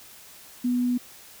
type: tone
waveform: sine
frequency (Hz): 246.2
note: B3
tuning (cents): -5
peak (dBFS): -21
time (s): 0.64-0.98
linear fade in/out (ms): 10
effects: white hiss -48 dBFS RMS until 1.4 s